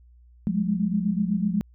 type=tone cluster; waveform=sine; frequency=177.6 / 204.6 / 212.7 Hz; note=F3 / G#3 / G#3; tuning=+29 / -26 / +42 cents; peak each=-26 dBFS; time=0.47-1.61 s; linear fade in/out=0 ms; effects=added 60 Hz sine -50 dBFS peak until 1.74 s